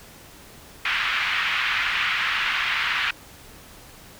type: band-pass noise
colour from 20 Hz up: white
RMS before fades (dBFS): -24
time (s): 0.85-3.11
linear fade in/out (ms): 5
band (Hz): 1200 to 2800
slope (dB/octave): 24
effects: pink hiss -46 dBFS RMS until 4.19 s